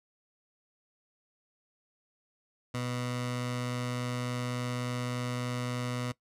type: tone with notch filter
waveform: 15% pulse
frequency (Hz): 123.47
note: B2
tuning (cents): 0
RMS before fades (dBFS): -34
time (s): 2.74-6.12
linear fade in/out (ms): 5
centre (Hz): 350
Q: 1.7
effects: noise-tail reverb RT60 0.1 s tail -19 dB re dry + low-pass 10000 Hz 12 dB/octave